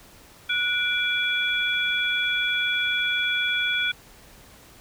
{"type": "tone cluster", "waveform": "sine", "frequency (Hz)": [1466, 2350, 3382], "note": ["F#6", "D7", "G#7"], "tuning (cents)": [-16, 1, 31], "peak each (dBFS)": -26, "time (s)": [0.49, 3.92], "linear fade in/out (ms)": 10, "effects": ["pink hiss -50 dBFS RMS until 4.8 s"]}